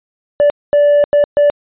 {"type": "tone bursts at uneven times", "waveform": "triangle", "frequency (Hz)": 582, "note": "D5", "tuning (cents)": -16, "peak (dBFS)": -4, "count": 4, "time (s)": [[0.4, 0.5], [0.73, 1.04], [1.13, 1.24], [1.37, 1.5]], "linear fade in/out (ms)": 0, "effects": ["tanh soft clip ceiling -1 dBFS", "resampled to 8000 Hz"]}